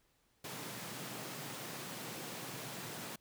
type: high-pass noise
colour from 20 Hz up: pink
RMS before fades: -45 dBFS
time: 0.44-3.16 s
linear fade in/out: 5 ms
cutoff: 110 Hz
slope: 96 dB/octave
effects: pink hiss -74 dBFS RMS until 3.2 s